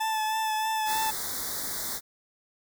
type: tone with vibrato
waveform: 40% pulse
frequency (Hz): 873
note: A5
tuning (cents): -14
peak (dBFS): -25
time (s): 0-1.11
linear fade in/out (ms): 10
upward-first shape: sine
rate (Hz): 3.2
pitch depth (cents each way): 21
type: band-stop noise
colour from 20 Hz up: white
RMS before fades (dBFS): -33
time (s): 0.85-2.01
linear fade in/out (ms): 50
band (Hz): 2100 to 3500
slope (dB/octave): 96
effects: none